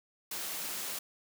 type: high-pass noise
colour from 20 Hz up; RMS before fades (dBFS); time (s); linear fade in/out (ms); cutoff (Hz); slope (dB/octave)
white; -38; 0.31-0.99; 5; 160; 12
effects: none